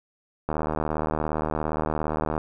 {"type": "click train", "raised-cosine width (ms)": 1, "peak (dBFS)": -12, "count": 147, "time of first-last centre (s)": [0.49, 2.379], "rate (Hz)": 77.3, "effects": []}